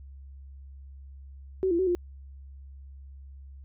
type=tone with pitch steps; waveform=sine; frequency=377.8 / 339.9 / 375.9 / 352.4 Hz; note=F#4 / F4 / F#4 / F4; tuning=+36 / -47 / +27 / +16 cents; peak=-22 dBFS; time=1.63-1.95 s; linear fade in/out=0 ms; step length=80 ms; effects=added 68 Hz sine -43 dBFS peak until 3.64 s